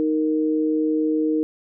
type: tone pair together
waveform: sine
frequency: 311.1 / 464.4 Hz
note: D#4 / A#4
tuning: 0 / -7 cents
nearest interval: perfect fifth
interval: 693 cents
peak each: -19 / -24 dBFS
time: 0-1.43 s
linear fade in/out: 0 ms
effects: none